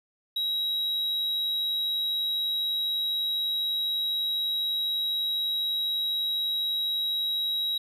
triangle tone, 3848 Hz, B7, 46 cents flat, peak -24 dBFS, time 0.36-7.78 s, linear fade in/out 5 ms, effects resampled to 32000 Hz

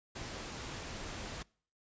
pink noise, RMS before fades -43 dBFS, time 0.15-1.43 s, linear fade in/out 10 ms, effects noise-tail reverb RT60 0.5 s tail -25 dB re dry + resampled to 16000 Hz

